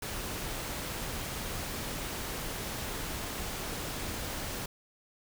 pink noise, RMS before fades -37 dBFS, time 0.02-4.66 s, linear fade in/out 5 ms, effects none

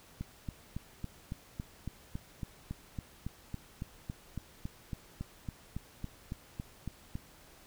click train, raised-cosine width 5 ms, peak -25 dBFS, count 26, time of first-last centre 0.21-7.154 s, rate 3.6 Hz, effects pink hiss -58 dBFS RMS until 7.66 s

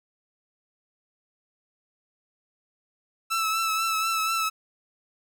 sawtooth tone with vibrato, 1317 Hz, E6, 2 cents flat, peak -20 dBFS, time 3.3-4.5 s, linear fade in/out 20 ms, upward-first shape triangle, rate 4.1 Hz, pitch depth 36 cents each way, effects none

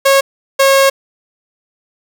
sawtooth tone pair in turn, 547 / 544.4 Hz, C#5 / C#5, -23 / -31 cents, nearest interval unison, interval 8 cents, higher first, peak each -3 dBFS, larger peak neither, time 0.05-0.21 / 0.59-0.9 s, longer second, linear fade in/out 10 ms, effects none

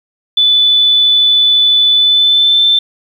sine tone with pitch glide, 3486 to 3545 Hz, A7 to A7, -17 to +12 cents, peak -6 dBFS, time 0.37-2.79 s, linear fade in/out 5 ms, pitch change +29 cents, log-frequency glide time 1.92-2.66 s, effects 7-bit

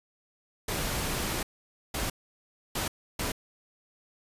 pink noise bursts at uneven times, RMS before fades -31 dBFS, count 4, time 0.68-1.43 / 1.94-2.1 / 2.75-2.88 / 3.19-3.32 s, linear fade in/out 5 ms, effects resampled to 32000 Hz

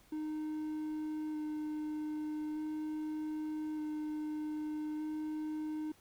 triangle tone with vibrato, 306.5 Hz, D#4, 26 cents flat, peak -34 dBFS, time 0.12-5.92 s, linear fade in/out 5 ms, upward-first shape square, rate 0.41 Hz, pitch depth 9 cents each way, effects pink hiss -65 dBFS RMS until 6 s

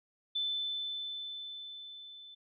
sine tone with level ramp, 3520 Hz, A7, in tune, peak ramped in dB -30 to -49 dBFS, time 0.35-2.35 s, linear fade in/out 10 ms, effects none

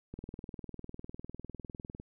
click train, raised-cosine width 3 ms, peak -29 dBFS, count 38, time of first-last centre 0.14-1.999 s, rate 19.9 Hz, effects none

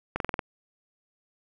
slowing click train, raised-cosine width 0.5 ms, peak -13 dBFS, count 6, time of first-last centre 0.16-0.392 s, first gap 42 ms, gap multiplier 1.05, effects none

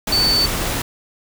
sine tone in noise, 4518 Hz, C#8, 32 cents sharp, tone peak -14 dBFS, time 0.12-0.46 s, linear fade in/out 5 ms, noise pink, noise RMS -22 dBFS, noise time 0.07-0.82 s, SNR +5 dB, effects none

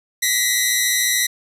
10% pulse tone pair together, 1911 / 2025 Hz, A#6 / B6, +43 / +43 cents, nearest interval minor second, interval 100 cents, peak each -10 dBFS, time 0.22-1.27 s, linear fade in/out 10 ms, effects none

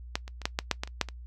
clicks, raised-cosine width 0.2 ms, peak -10 / -25 / -24 / -9 / -9 / -7 / -13 / -26 / -7 / -22 dBFS, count 10, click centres 0.155 / 0.279 / 0.417 / 0.455 / 0.589 / 0.713 / 0.835 / 0.875 / 1.013 / 1.087 s, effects noise-tail reverb RT60 0.1 s tail -21 dB re dry + added 60 Hz sine -41 dBFS peak until 1.26 s

